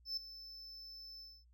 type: tone with ADSR envelope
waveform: triangle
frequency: 5274 Hz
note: E8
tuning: in tune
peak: -33 dBFS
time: 0.05-1.45 s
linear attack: 120 ms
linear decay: 7 ms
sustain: -15 dB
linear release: 250 ms
effects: tanh soft clip ceiling -30 dBFS + added 60 Hz sine -63 dBFS peak until 1.53 s